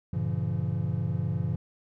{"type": "chord", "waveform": "triangle", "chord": "G diminished seventh", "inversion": "none", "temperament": "just", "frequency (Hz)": [98, 117.6, 141.12, 169.34], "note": ["G2", "Bb2", "Db3", "Fb3"], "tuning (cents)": [0, 16, 31, 47], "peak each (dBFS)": -30, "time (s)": [0.13, 1.56], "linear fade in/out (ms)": 5, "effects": []}